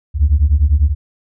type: beating tone pair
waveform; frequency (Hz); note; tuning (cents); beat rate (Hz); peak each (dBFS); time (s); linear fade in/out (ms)
sine; 68.2 / 78.2; C#2 / D#2; -28 / +9; 10; -11; 0.14-0.95; 50
effects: tanh soft clip ceiling -4 dBFS